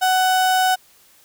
35% pulse tone, 746 Hz, F#5, 14 cents sharp, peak -13 dBFS, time 0.01-0.76 s, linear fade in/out 20 ms, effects white hiss -53 dBFS RMS until 1.24 s

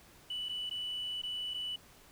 sine tone with dropouts, 2969 Hz, F#7, 5 cents sharp, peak -34 dBFS, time 0.3-1.76 s, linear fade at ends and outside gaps 5 ms, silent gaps 0.487-0.493 / 0.696-0.71 / 1.218-1.234 / 1.538-1.543 s, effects tanh soft clip ceiling -32 dBFS + pink hiss -59 dBFS RMS until 2.11 s

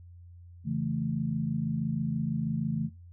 sine chord, A major, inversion first, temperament equal, 138.59 / 164.81 / 220 Hz, C#3 / E3 / A3, 0 / 0 / 0 cents, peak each -32 dBFS, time 0.64-2.9 s, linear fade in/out 50 ms, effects noise-tail reverb RT60 0.2 s tail -20 dB re dry + added 87 Hz sine -47 dBFS peak until 3.12 s

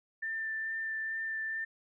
sine tone with vibrato, 1782 Hz, A6, 22 cents sharp, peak -33 dBFS, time 0.22-1.65 s, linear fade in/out 10 ms, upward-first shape sine, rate 2.3 Hz, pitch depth 11 cents each way, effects none

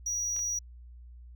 triangle tone, 5790 Hz, F#8, 38 cents flat, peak -28 dBFS, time 0.06-0.59 s, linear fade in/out 5 ms
clicks, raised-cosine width 0.2 ms, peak -31 dBFS, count 2, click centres 0.365 / 0.392 s
effects added 60 Hz sine -46 dBFS peak until 1.35 s

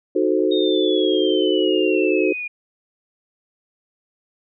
sine chord, D# diminished seventh, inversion none, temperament equal, 311.1 / 370 / 440 / 523.3 Hz, D#4 / F#4 / A4 / C5, 0 / 0 / 0 / 0 cents, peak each -21 / -19 / -22 / -24 dBFS, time 0.15-2.33 s, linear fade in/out 10 ms
sine exponential sweep, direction down, 3729 to 2424 Hz, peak -25 dBFS, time 0.51-2.48 s, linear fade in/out 10 ms
effects none

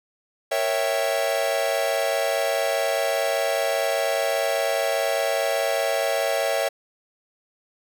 45% pulse chord, A# diminished seventh, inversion none, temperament equal, 466.2 / 554.4 / 659.3 / 784 Hz, A#4 / C#5 / E5 / G5, 0 / 0 / 0 / 0 cents, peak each -31 / -25 / -25 / -30 dBFS, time 0.51-6.69 s, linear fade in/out 10 ms, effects none

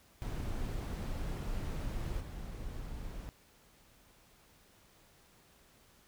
brown noise with level steps, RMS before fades -37 / -43 dBFS, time 0.22-3.29 s, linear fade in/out 0 ms, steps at 2.2 s, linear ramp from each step 10 ms, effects pink hiss -64 dBFS RMS until 6.07 s

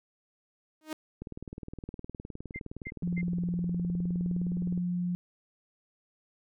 sawtooth tone with exponential growth, 311.1 Hz, D#4, in tune, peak -27 dBFS, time 0.81-0.93 s, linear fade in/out 2 ms, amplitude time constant 26 ms
click train, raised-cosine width 3 ms, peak -27 dBFS, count 70, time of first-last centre 1.22-4.777 s, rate 19.4 Hz
sine tone bursts, 2091 Hz, C7, 2 cents flat, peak -37 dBFS, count 3, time 2.54-3.216 s, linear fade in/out 10 ms, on 52 ms, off 260 ms
sine tone with pitch glide, 174.61 to 177.15 Hz, F3 to F3, 0 to +25 cents, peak -28 dBFS, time 3.03-5.15 s, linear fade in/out 0 ms, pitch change +25 cents, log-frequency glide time 3.93-4.62 s
effects none

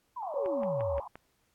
sine exponential sweep, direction down, 1046.5 to 63 Hz, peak -35 dBFS, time 0.16-1 s, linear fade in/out 10 ms
white band-pass noise, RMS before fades -43 dBFS, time 0.22-1.08 s, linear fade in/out 5 ms, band 730 to 1100 Hz, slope 96 dB/octave
sine tone, 560 Hz, C#5, 18 cents sharp, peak -29 dBFS, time 0.34-1 s, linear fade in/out 2 ms
click train, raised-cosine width 0.5 ms, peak -29 dBFS, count 5, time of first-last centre 0.46-1.156 s, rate 5.75 Hz
effects pink hiss -73 dBFS RMS until 1.54 s + AAC 64 kbps

